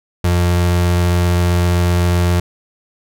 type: tone with vibrato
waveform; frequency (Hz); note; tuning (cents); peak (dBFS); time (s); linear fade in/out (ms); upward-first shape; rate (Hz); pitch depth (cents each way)
35% pulse; 87.8; F2; +10; -10; 0.24-2.4; 5; triangle; 15; 8
effects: none